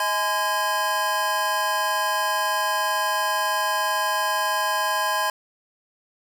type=tone cluster; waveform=square; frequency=631 / 842 / 1024 / 1634 Hz; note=D#5 / G#5 / C6 / G#6; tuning=+24 / +24 / -38 / -29 cents; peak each=-31 / -29 / -25 / -28 dBFS; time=0-5.3 s; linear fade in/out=2 ms; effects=none